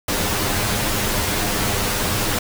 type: noise with comb filter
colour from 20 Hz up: pink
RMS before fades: -21 dBFS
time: 0.08-2.39 s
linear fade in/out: 5 ms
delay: 9.8 ms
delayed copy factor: +0.6
effects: none